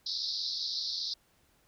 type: band-pass noise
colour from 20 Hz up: pink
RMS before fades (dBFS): -35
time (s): 0.06-1.14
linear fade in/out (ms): 5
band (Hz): 3800 to 5300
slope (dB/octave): 96
effects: pink hiss -68 dBFS RMS until 1.67 s